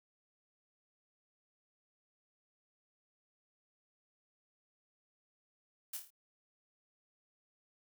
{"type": "noise with echo", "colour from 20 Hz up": "blue", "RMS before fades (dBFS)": -41, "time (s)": [5.93, 5.97], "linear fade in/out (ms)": 5, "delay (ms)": 27, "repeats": 5, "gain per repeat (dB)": -5, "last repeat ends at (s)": 6.105, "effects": []}